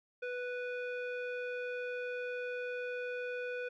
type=tone with low-pass filter; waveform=square; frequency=493.9 Hz; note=B4; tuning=in tune; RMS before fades=-39 dBFS; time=0.22-3.69 s; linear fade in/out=10 ms; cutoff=2100 Hz; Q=3.3; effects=none